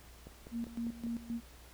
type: click train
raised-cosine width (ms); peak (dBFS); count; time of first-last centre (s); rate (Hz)
2; -35; 5; 0.27-1.067; 5.02
type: tone with tremolo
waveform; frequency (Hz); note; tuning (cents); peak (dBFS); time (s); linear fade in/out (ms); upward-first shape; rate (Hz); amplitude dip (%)
sine; 233.1; A#3; 0; -34; 0.51-1.41; 50; square; 3.8; 80
effects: added 60 Hz sine -55 dBFS peak until 1.73 s + pink hiss -58 dBFS RMS until 1.73 s